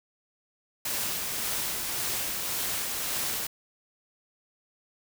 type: noise with tremolo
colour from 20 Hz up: white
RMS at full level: -30 dBFS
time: 0.85-3.47 s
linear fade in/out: 5 ms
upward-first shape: sine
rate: 1.8 Hz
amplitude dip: 25%
effects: none